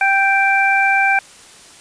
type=harmonic tone; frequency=784 Hz; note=G5; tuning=in tune; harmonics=1 / 2 / 3; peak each=-16 / -16 / -16 dBFS; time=0.01-1.19 s; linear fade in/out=2 ms; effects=white hiss -42 dBFS RMS until 1.8 s + resampled to 22050 Hz